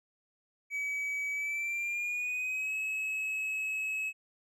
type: tone with pitch glide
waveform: triangle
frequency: 2279 to 2573 Hz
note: C#7 to E7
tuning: +47 to -43 cents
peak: -30 dBFS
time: 0.7-4.13 s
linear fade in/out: 50 ms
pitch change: +210 cents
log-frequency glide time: 1.32-2.75 s
effects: none